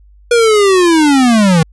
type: linear sweep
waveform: square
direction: down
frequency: 482.6 to 155.56 Hz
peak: -7 dBFS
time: 0.31-1.63 s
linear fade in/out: 5 ms
effects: added 50 Hz sine -40 dBFS peak until 1.72 s + resampled to 24000 Hz